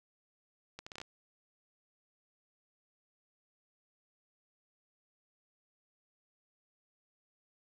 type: accelerating click train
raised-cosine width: 0.2 ms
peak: -27 dBFS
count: 7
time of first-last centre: 0.79-1.015 s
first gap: 75 ms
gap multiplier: 0.71
effects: none